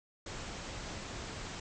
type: low-pass noise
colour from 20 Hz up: pink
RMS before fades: -43 dBFS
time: 0.26-1.6 s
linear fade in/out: 5 ms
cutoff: 7900 Hz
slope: 96 dB/octave
effects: none